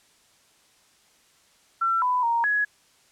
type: tone with pitch steps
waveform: sine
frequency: 1349 / 997 / 932 / 1678 Hz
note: E6 / B5 / A#5 / G#6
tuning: +40 / +16 / -1 / +17 cents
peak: -20 dBFS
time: 1.81-2.65 s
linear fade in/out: 10 ms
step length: 210 ms
effects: white hiss -60 dBFS RMS until 3.11 s + low-pass 9000 Hz 12 dB/octave